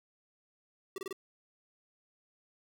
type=tone bursts; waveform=square; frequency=384.7 Hz; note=G4; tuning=33 cents flat; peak=-37 dBFS; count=4; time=0.96-1.128 s; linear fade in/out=2 ms; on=21 ms; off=28 ms; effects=none